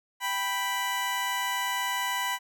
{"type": "tone pair together", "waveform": "20% pulse", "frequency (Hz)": [784, 987.8], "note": ["G5", "B5"], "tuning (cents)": [0, 0], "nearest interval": "major third", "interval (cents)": 400, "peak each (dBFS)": [-30, -23], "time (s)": [0.2, 2.39], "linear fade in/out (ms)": 50, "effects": []}